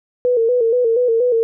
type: tone with vibrato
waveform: sine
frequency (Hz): 474.7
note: A#4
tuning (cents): +31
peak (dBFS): -12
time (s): 0.25-1.43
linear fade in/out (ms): 0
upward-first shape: square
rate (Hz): 4.2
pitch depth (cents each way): 72
effects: none